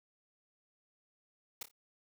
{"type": "noise with echo", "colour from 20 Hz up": "white", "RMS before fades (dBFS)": -40, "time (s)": [1.61, 1.63], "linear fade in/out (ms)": 5, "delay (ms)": 28, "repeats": 3, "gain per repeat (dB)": -10, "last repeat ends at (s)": 1.714, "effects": []}